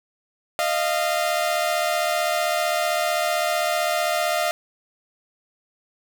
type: tone pair together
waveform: sawtooth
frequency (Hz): 617 / 692.6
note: D#5 / F5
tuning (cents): -15 / -15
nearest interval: major second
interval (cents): 200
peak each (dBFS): -20 / -19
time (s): 0.59-4.51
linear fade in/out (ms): 0
effects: none